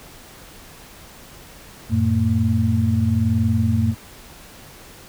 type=tone cluster; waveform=sine; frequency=91.3 / 112.3 / 226.3 Hz; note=F#2 / A2 / A3; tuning=-23 / +36 / +49 cents; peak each=-20 dBFS; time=1.89-3.95 s; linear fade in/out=50 ms; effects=pink hiss -43 dBFS RMS until 5.08 s